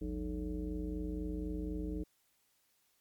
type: tone with frequency modulation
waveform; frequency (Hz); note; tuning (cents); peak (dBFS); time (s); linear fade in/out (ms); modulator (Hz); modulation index
sine; 180; F#3; -47; -35; 0.01-2.04; 10; 128; 1.7
effects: white hiss -74 dBFS RMS until 3 s + MP3 96 kbps